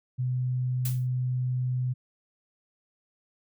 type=tone; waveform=sine; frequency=126.4 Hz; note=B2; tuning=41 cents sharp; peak=-25 dBFS; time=0.18-1.94 s; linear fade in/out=20 ms
type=noise with exponential decay; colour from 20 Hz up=blue; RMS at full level=-31 dBFS; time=0.85-1.07 s; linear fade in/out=5 ms; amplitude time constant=47 ms
effects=none